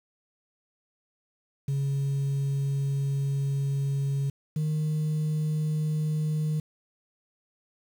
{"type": "tone pair in turn", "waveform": "sine", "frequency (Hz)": [138.59, 154.02], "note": ["C#3", "D#3"], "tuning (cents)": [0, -17], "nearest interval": "major second", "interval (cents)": 183, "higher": "second", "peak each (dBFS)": -22, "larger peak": "neither", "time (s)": [[1.68, 4.3], [4.56, 6.6]], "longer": "first", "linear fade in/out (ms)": 5, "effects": ["tanh soft clip ceiling -23 dBFS", "8-bit"]}